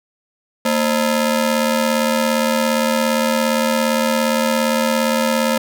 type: ring-modulated tone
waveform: sawtooth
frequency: 379.4 Hz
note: F#4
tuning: 43 cents sharp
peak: -8 dBFS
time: 0.65-5.58 s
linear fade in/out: 5 ms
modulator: 151 Hz
effects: none